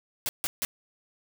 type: noise bursts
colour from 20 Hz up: white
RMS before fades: -29 dBFS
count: 3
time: 0.26-0.65 s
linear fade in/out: 0 ms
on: 30 ms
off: 150 ms
effects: none